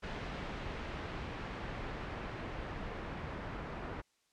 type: noise with low-pass filter sweep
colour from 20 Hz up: pink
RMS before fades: -42 dBFS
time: 0.02-4.02 s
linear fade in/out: 20 ms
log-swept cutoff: 2800 to 1700 Hz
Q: 0.79
effects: white hiss -75 dBFS RMS until 4.32 s + low-pass 8000 Hz 12 dB/octave